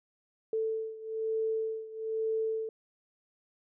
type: beating tone pair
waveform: sine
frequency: 442.3 / 443.4 Hz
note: A4 / A4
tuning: +9 / +13 cents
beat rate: 1.1 Hz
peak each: -32 / -35 dBFS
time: 0.53-2.69 s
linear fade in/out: 2 ms
effects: none